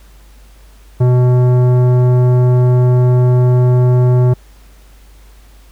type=tone with tanh clipping; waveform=triangle; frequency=124.7 Hz; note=B2; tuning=17 cents sharp; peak=-9 dBFS; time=1-4.34 s; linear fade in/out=10 ms; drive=18 dB; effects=added 50 Hz sine -39 dBFS peak until 5.71 s + pink hiss -49 dBFS RMS until 5.71 s